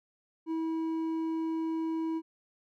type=tone with hard clipping; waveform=sine; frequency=323.8 Hz; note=E4; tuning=31 cents flat; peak=-31 dBFS; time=0.46-2.22 s; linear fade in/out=50 ms; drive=5 dB; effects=none